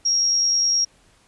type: tone with amplitude modulation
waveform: sine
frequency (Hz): 5600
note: F8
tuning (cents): +4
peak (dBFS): -15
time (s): 0.05-0.85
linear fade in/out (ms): 10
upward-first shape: sine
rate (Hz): 89.7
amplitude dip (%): 30
effects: pink hiss -57 dBFS RMS until 1.27 s + resampled to 24000 Hz